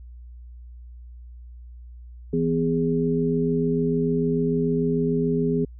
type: tone cluster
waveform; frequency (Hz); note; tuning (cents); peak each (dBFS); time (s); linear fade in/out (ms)
sine; 164 / 250.8 / 412.4; E3 / B3 / G#4; -9 / +27 / -12; -24; 2.33-5.65; 5
effects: added 60 Hz sine -39 dBFS peak until 5.79 s